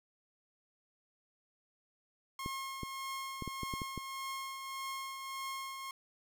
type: tone with tremolo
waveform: sawtooth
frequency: 1076 Hz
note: C6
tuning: 48 cents sharp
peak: -34 dBFS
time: 2.39-5.91 s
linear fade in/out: 2 ms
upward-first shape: triangle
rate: 1.7 Hz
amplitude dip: 45%
type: clicks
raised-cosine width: 3 ms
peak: -27 dBFS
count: 8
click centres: 2.461 / 2.833 / 3.423 / 3.477 / 3.633 / 3.738 / 3.818 / 3.977 s
effects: none